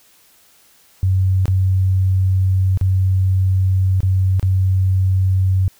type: tone with dropouts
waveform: sine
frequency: 94.3 Hz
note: F#2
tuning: 33 cents sharp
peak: -12 dBFS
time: 1.03-5.68 s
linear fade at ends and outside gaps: 0 ms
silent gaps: 1.456-1.48 / 2.774-2.812 / 4.005-4.031 / 4.396-4.428 s
effects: white hiss -52 dBFS RMS until 5.79 s